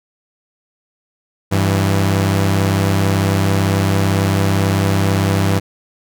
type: tone pair together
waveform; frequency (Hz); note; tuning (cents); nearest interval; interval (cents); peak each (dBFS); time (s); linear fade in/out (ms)
sawtooth; 98 / 164.82; G2 / E3; 0 / 0; major sixth; 900; -10 / -15; 1.51-5.6; 20
effects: none